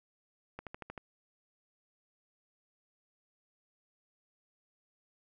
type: click train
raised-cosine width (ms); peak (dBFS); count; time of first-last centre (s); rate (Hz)
0.5; -27; 6; 0.59-0.978; 12.9
effects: none